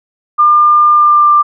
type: tone with pitch glide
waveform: sine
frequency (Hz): 1200 to 1186.9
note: D6 to D6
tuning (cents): +37 to +18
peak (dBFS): -4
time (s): 0.38-1.43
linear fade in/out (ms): 20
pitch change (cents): -19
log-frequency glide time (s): 0.94-1.32
effects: none